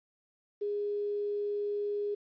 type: tone with quantisation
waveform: sine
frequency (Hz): 411.4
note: G#4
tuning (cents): -16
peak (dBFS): -30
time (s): 0.61-2.15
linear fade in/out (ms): 10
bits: 10
effects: resampled to 11025 Hz